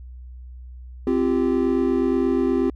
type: chord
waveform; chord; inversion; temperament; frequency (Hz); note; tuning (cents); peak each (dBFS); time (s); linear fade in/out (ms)
triangle; C suspended fourth; none; equal with one note detuned; 261.6 / 343.6 / 392; C4 / F4 / G4; 0 / -28 / 0; -19 / -21 / -21; 1.07-2.7; 2
effects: added 62 Hz sine -36 dBFS peak until 2.75 s